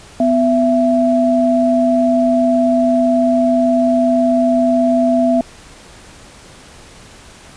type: tone pair together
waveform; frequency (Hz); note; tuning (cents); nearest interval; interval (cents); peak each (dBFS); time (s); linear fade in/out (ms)
sine; 250.2 / 668; B3 / E5; +23 / +23; octave + perfect fourth; 1700; -13; 0.2-5.41; 2
effects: pink hiss -40 dBFS RMS until 7.56 s + resampled to 22050 Hz